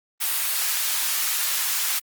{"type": "high-pass noise", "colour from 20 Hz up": "white", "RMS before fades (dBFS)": -24, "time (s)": [0.2, 2], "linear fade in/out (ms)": 20, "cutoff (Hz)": 1100, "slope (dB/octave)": 12, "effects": ["Opus 32 kbps"]}